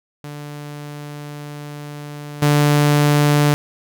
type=tone with level steps; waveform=sawtooth; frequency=146.83 Hz; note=D3; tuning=in tune; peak=-26 / -8 dBFS; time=0.24-3.54 s; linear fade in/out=0 ms; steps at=2.42 s; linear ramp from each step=5 ms; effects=none